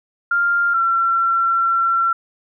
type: tone pair in turn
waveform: sine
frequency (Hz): 1396.9 / 1357.1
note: F6 / E6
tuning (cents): 0 / +50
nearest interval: minor second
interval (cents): 50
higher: first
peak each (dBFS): -14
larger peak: neither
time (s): 0.31-0.74 / 0.74-2.13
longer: second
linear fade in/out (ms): 5
effects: none